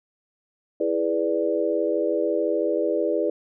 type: chord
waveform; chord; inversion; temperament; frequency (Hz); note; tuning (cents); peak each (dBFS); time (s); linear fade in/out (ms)
sine; E dominant seventh; none; equal; 329.6 / 415.3 / 493.9 / 587.3; E4 / G#4 / B4 / D5; 0 / 0 / 0 / 0; -26; 0.8-3.3; 5
effects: none